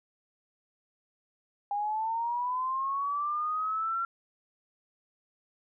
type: linear sweep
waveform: sine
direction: up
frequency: 807 to 1369 Hz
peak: -28 dBFS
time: 1.71-4.05 s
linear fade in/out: 2 ms
effects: none